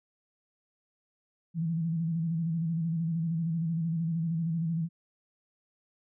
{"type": "tone with vibrato", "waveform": "sine", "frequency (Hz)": 164.81, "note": "E3", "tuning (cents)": 0, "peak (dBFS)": -27, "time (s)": [1.54, 4.89], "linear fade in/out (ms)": 50, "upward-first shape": "square", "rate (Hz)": 13, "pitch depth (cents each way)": 50, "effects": []}